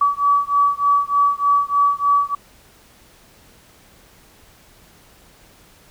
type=beating tone pair; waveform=sine; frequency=1142 / 1145.3 Hz; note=D6 / D6; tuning=-49 / -44 cents; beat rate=3.3 Hz; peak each=-17 dBFS; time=0.01-2.35 s; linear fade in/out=5 ms; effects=pink hiss -50 dBFS RMS until 5.9 s